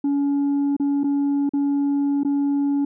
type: tone with dropouts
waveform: sine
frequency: 282.8 Hz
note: C#4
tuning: 35 cents sharp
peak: -15 dBFS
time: 0.04-2.85 s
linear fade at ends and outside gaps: 5 ms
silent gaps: 0.766-0.798 / 1.035-1.041 / 1.493-1.535 / 2.234-2.248 s
effects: tanh soft clip ceiling -17 dBFS